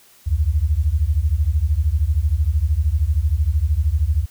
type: beating tone pair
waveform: sine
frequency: 69.3 / 82.3 Hz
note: C#2 / E2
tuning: 0 / -2 cents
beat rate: 13 Hz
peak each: -18 dBFS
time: 0.26-4.26 s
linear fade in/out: 20 ms
effects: white hiss -51 dBFS RMS until 4.3 s